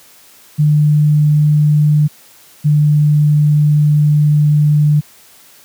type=tone pair in turn; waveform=sine; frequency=149.8 / 149.11 Hz; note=D3 / D3; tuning=+35 / +27 cents; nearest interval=unison; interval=8 cents; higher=first; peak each=-7 dBFS; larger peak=neither; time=0.58-2.08 / 2.64-5.01 s; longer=second; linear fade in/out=20 ms; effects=white hiss -44 dBFS RMS until 5.64 s + high-pass 80 Hz 12 dB/octave